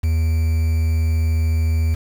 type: tone with quantisation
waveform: triangle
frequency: 80.6 Hz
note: E2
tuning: 38 cents flat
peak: -13 dBFS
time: 0.03-1.95 s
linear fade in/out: 10 ms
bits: 6
effects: none